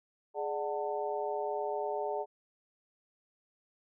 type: harmonic tone with a mistuned harmonic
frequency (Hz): 148.5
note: D3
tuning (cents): +20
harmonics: 3 / 4 / 5 / 6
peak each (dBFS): -36 / -37 / -38 / -39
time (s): 0.34-2.26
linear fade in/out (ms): 50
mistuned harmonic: 3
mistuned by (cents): -110
effects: none